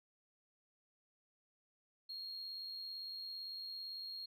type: tone with amplitude modulation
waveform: sine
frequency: 4263 Hz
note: C8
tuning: 32 cents sharp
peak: -40 dBFS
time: 2.09-4.26 s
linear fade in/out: 10 ms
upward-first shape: sine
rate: 77.8 Hz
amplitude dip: 40%
effects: tanh soft clip ceiling -41 dBFS